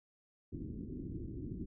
white low-pass noise, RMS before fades -43 dBFS, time 0.52-1.66 s, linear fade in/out 10 ms, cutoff 340 Hz, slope 48 dB/octave, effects none

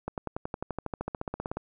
accelerating click train, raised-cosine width 1 ms, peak -18 dBFS, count 21, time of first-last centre 0.08-1.57 s, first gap 98 ms, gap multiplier 0.97, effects none

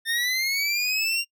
25% pulse linear sweep, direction up, 1800 to 2794 Hz, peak -19 dBFS, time 0.05-1.25 s, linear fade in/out 50 ms, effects noise-tail reverb RT60 0.1 s tail -26 dB re dry

